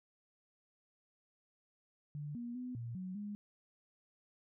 sine tone with pitch steps, 147.1 / 238.5 / 250.3 / 117.4 / 185.3 / 206.2 Hz, D3 / A#3 / B3 / A#2 / F#3 / G#3, +3 / +40 / +23 / +13 / +3 / -12 cents, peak -40 dBFS, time 2.15-3.35 s, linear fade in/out 0 ms, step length 200 ms, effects none

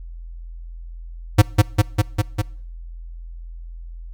square tone with echo, 103.8 Hz, G#2, in tune, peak -7 dBFS, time 1.38-1.42 s, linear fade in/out 10 ms, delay 200 ms, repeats 5, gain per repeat -2 dB, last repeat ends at 2.42 s, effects noise-tail reverb RT60 0.6 s tail -23 dB re dry + added 42 Hz sine -32 dBFS peak until 4.13 s

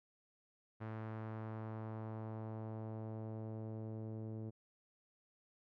sawtooth tone with low-pass filter sweep, 110 Hz, A2, in tune, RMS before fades -45 dBFS, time 0.8-4.51 s, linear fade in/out 20 ms, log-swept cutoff 1600 to 420 Hz, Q 1.2, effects none

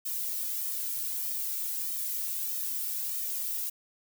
violet noise with flanger, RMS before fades -33 dBFS, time 0.05-3.7 s, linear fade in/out 10 ms, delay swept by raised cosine 1.6 to 2.21 ms, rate 1.6 Hz, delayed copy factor +0.95, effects none

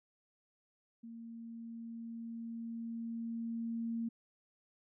sine tone with level ramp, 230 Hz, A#3, 23 cents flat, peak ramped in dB -46 to -34 dBFS, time 1.03-4.09 s, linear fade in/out 10 ms, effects none

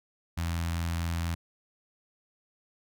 sawtooth tone with notch filter, 84.1 Hz, E2, 35 cents sharp, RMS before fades -31 dBFS, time 0.37-1.35 s, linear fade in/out 10 ms, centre 430 Hz, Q 0.6, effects none

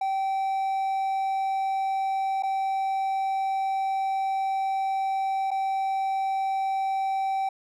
triangle tone with dropouts, 774 Hz, G5, 22 cents flat, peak -22 dBFS, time 0.01-7.49 s, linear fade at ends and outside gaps 5 ms, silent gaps 2.425-2.433 / 5.507-5.513 s, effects none

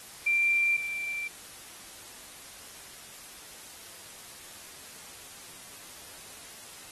sine tone pair in turn, 2362 / 2351 Hz, D7 / D7, +9 / +1 cents, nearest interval unison, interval 8 cents, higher first, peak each -22 / -31 dBFS, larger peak first, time 0.26-0.77 / 0.77-1.28 s, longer neither, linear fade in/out 10 ms, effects white hiss -47 dBFS RMS until 6.91 s + AAC 32 kbps

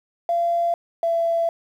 triangle tone pair in turn, 685 / 670.9 Hz, F5 / E5, -34 / +30 cents, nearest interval unison, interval 36 cents, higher first, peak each -14 dBFS, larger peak neither, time 0.29-0.74 / 1.03-1.49 s, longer second, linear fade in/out 2 ms, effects tanh soft clip ceiling -16 dBFS + 9-bit

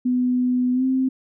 sine tone with pitch glide, 249.9 to 261.4 Hz, B3 to C4, +21 to -1 cents, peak -17 dBFS, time 0.05-1.09 s, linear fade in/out 10 ms, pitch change +78 cents, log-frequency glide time 0.73-0.84 s, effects none

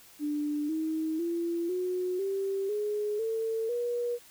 sine tone with pitch steps, 295.8 / 317 / 339.8 / 364.2 / 390.3 / 418.3 / 448.3 / 480.5 Hz, D4 / D#4 / F4 / F#4 / G4 / G#4 / A4 / B4, +13 / +32 / -47 / -27 / -8 / +12 / +32 / -48 cents, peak -28 dBFS, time 0.19-4.19 s, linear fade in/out 50 ms, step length 500 ms, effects white hiss -55 dBFS RMS until 4.3 s

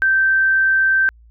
sine tone, 1558 Hz, G6, 11 cents flat, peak -12 dBFS, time 0.02-1.09 s, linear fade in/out 0 ms, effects added 57 Hz sine -44 dBFS peak until 1.3 s

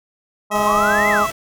harmonic tone, 207.7 Hz, G#3, in tune, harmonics 1 / 2 / 3 / 4 / 5 / 6, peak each -25 / -26 / -22 / -21 / -22 / -25 dBFS, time 0.5-1.27 s, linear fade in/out 50 ms
15% pulse tone with pitch glide, 644 to 658.7 Hz, E5 to E5, -41 to -1 cents, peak -17 dBFS, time 0.51-1.31 s, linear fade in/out 10 ms, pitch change +40 cents, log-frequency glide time 0.76-0.84 s
pink noise, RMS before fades -33 dBFS, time 0.55-1.32 s, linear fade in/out 5 ms
sine exponential two-way sweep, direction up then down, 1033 to 2093 to 1045 Hz, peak -17 dBFS, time 0.66-1.27 s, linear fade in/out 10 ms, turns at 1.09 s
effects none

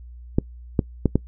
clicks, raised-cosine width 3 ms, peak -4 dBFS, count 4, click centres 0.385 / 0.792 / 1.057 / 1.156 s, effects noise-tail reverb RT60 0.1 s tail -23 dB re dry + added 60 Hz sine -38 dBFS peak until 1.27 s

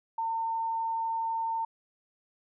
sine tone, 906 Hz, A#5, 50 cents flat, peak -28 dBFS, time 0.18-1.65 s, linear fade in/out 5 ms, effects none

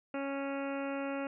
harmonic tone, 276.5 Hz, C#4, 4 cents flat, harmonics 1 / 2 / 3 / 4 / 5 / 6 / 7 / 8 / 9 / 10, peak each -37 / -38 / -45 / -49 / -45 / -53 / -52 / -53 / -50 / -52 dBFS, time 0.14-1.27 s, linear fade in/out 2 ms, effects none

